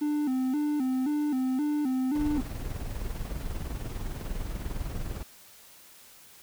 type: tone with vibrato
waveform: triangle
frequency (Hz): 277.2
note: C#4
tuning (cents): 0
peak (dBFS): -23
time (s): 0.01-2.41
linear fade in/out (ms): 10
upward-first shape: square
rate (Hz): 1.9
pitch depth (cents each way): 120
type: noise with tremolo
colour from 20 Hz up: brown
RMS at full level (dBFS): -31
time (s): 2.15-5.23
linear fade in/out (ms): 2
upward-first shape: triangle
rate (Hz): 20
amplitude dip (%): 65
effects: white hiss -53 dBFS RMS until 6.42 s